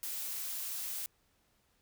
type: noise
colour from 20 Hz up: blue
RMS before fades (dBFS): -39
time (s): 0.03-1.06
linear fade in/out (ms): 0
effects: pink hiss -73 dBFS RMS until 1.81 s